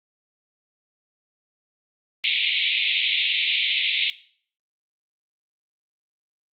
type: band-pass noise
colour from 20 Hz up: white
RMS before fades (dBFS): -23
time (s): 2.24-4.1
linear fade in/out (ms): 0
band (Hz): 2100 to 3800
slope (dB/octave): 96
effects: noise-tail reverb RT60 0.5 s tail -17 dB re dry + Opus 48 kbps